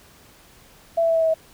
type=tone with pitch steps; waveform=sine; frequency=668 / 662.6 / 657.3 / 652 / 646.7 / 641.5 Hz; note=E5 / E5 / E5 / E5 / E5 / E5; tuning=+23 / +9 / -5 / -19 / -33 / -47 cents; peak=-16 dBFS; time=0.97-1.342 s; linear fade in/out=10 ms; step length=62 ms; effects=pink hiss -51 dBFS RMS until 1.53 s